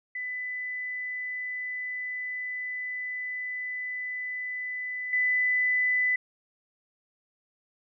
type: tone with level steps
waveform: sine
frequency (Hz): 1999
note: B6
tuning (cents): +20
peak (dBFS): -31 / -22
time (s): 0.15-6.16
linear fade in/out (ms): 5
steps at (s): 5.13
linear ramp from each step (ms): 2
effects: none